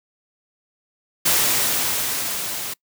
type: noise with level ramp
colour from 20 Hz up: white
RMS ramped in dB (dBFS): -17 to -29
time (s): 1.25-2.74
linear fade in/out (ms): 10
effects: noise-tail reverb RT60 0.1 s tail -24 dB re dry + high-pass 80 Hz 12 dB/octave